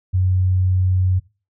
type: tone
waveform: sine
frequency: 92.5 Hz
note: F#2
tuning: in tune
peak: -14 dBFS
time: 0.13-1.2 s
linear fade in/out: 20 ms
effects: noise-tail reverb RT60 0.3 s tail -18 dB re dry